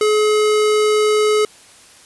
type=tone; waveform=square; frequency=425.4 Hz; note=G#4; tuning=42 cents sharp; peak=-13 dBFS; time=0.01-1.45 s; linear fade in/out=2 ms; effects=white hiss -45 dBFS RMS until 2.05 s + resampled to 24000 Hz